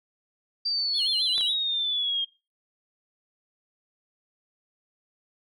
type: exponential sweep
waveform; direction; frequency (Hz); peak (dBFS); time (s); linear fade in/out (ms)
sine; down; 4700 to 3208; -24; 0.65-2.25; 10
type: tone with vibrato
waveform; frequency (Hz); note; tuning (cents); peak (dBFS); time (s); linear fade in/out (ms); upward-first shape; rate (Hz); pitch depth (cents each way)
triangle; 3189; G7; +29; -25; 0.93-1.55; 50; sine; 7.3; 180
type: clicks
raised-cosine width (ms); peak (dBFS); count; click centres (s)
0.2; -19 / -22; 2; 1.38 / 1.41
effects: noise-tail reverb RT60 0.3 s tail -23 dB re dry